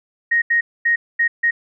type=tone bursts at uneven times; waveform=sine; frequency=1870 Hz; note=A#6; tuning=5 cents sharp; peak=-13 dBFS; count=5; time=0.31-0.42 / 0.5-0.61 / 0.85-0.96 / 1.19-1.28 / 1.43-1.51 s; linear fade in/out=10 ms; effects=none